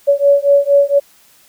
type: beating tone pair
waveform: sine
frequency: 563 / 567.3 Hz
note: C#5 / C#5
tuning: +27 / +40 cents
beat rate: 4.3 Hz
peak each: -11 dBFS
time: 0.07-1 s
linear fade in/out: 20 ms
effects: white hiss -49 dBFS RMS until 1.48 s